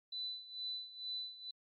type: tone with tremolo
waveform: sine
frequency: 3994 Hz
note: B7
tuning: 19 cents sharp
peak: -38 dBFS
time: 0.12-1.51 s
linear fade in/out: 5 ms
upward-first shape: sine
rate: 2.2 Hz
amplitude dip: 80%
effects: AAC 48 kbps